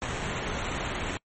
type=noise with sample-and-hold; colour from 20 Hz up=pink; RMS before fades=-32 dBFS; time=0.02-1.17 s; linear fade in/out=0 ms; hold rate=4900 Hz; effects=noise-tail reverb RT60 0.1 s tail -26 dB re dry + MP3 32 kbps